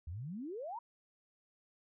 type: exponential sweep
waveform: sine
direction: up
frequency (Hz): 74.2 to 987.8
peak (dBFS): -40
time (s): 0.07-0.79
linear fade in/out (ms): 5
effects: none